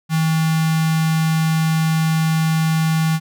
square tone with notch filter, 160 Hz, D#3, 49 cents sharp, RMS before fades -17 dBFS, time 0.09-3.2 s, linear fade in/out 50 ms, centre 490 Hz, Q 1.2, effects none

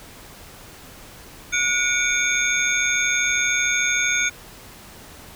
sine tone cluster, 1451 / 2252 / 2385 / 3573 / 6500 Hz, F#6 / C#7 / D7 / A7 / G#8, -34 / +27 / +26 / +26 / -38 cents, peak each -24 / -23 / -27 / -28 / -24 dBFS, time 1.52-4.3 s, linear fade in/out 20 ms, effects pink hiss -43 dBFS RMS until 5.35 s

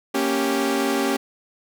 sawtooth chord, G diminished, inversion first, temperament equal, 233.1 / 277.2 / 392 Hz, Bb3 / Db4 / G4, 0 / 0 / 0 cents, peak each -23 / -19 / -20 dBFS, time 0.14-1.17 s, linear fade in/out 10 ms, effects none

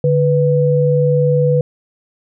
sine tone pair together, 146.49 / 493.9 Hz, D3 / B4, -4 / 0 cents, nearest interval octave + major sixth, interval 2104 cents, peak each -13 / -13 dBFS, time 0.04-1.61 s, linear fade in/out 2 ms, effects none

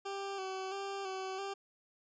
20% pulse tone with vibrato, 386.9 Hz, G4, 23 cents flat, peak -33 dBFS, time 0.05-1.54 s, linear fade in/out 10 ms, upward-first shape square, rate 1.5 Hz, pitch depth 33 cents each way, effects resampled to 16000 Hz

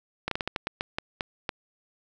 slowing click train, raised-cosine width 0.3 ms, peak -12 dBFS, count 11, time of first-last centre 0.28-1.492 s, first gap 33 ms, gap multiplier 1.27, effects none

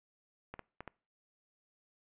clicks, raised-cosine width 0.5 ms, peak -28 dBFS, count 4, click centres 0.54 / 0.593 / 0.806 / 0.877 s, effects noise-tail reverb RT60 0.4 s tail -24 dB re dry + resampled to 8000 Hz

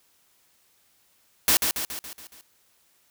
white noise with echo, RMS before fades -19 dBFS, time 1.48-1.57 s, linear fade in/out 0 ms, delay 140 ms, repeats 6, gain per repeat -5 dB, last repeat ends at 2.41 s, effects white hiss -64 dBFS RMS until 3.1 s

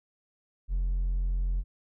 sine tone with hard clipping, 43.96 Hz, F1, 12 cents sharp, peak -26 dBFS, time 0.68-1.64 s, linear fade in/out 50 ms, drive 2 dB, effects none

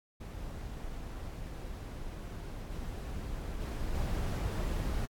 brown noise with level steps, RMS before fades -41 / -39 / -36 / -33 dBFS, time 0.2-5.06 s, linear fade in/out 10 ms, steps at 2.71 / 3.6 / 3.93 s, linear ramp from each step 20 ms, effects AAC 64 kbps

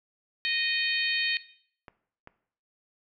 harmonic tone, 620 Hz, D#5, 6 cents flat, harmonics 3 / 4 / 5 / 6 / 7, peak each -32 / -30 / -33 / -33 / -34 dBFS, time 0.45-1.37 s, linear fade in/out 0 ms
clicks, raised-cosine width 0.5 ms, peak -29 dBFS, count 2, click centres 1.882 / 2.274 s
effects noise-tail reverb RT60 0.6 s tail -17 dB re dry

